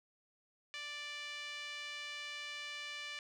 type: tone with band-pass filter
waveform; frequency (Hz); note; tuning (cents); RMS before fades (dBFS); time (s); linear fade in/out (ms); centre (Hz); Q
5% pulse; 587.3; D5; 0; -45; 0.74-3.19; 0; 2300; 1.6
effects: none